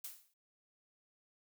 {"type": "noise with exponential decay", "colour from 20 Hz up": "blue", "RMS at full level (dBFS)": -42, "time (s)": [0.04, 0.34], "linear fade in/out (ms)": 5, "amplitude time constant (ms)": 64, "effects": []}